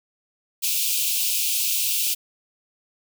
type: high-pass noise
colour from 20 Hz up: white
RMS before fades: -23 dBFS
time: 0.62-2.15 s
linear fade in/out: 20 ms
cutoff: 2400 Hz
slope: 96 dB/octave
effects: none